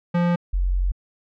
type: tone pair in turn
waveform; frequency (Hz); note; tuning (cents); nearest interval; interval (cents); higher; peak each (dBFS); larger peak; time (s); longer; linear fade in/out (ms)
square / sine; 173.9 / 45.39; F3 / F#1; -7 / -32; octave + major seventh; 2325; first; -18; neither; 0.14-0.36 / 0.53-0.92; second; 10
effects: low-pass 2000 Hz 12 dB/octave